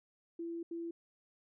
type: tone bursts at uneven times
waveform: sine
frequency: 336.3 Hz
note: E4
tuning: 35 cents sharp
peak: -38 dBFS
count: 2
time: 0.39-0.63 / 0.71-0.91 s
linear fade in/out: 5 ms
effects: none